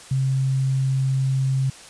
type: tone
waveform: sine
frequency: 133.3 Hz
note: C3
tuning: 33 cents sharp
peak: -18 dBFS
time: 0.11-1.7 s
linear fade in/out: 5 ms
effects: white hiss -43 dBFS RMS until 1.89 s + resampled to 22050 Hz